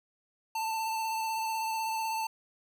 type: tone with vibrato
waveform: square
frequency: 889 Hz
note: A5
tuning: 18 cents sharp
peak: -31 dBFS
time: 0.55-2.27 s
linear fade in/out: 5 ms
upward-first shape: sine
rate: 16 Hz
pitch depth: 21 cents each way
effects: 11-bit